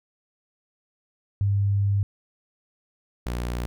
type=tone pair in turn; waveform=sine / sawtooth; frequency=100 / 59.91 Hz; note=G2 / A#1; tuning=+35 / +48 cents; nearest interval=major sixth; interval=887 cents; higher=first; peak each=-19 / -23 dBFS; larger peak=first; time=1.41-2.03 / 3.26-3.66 s; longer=first; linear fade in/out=0 ms; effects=none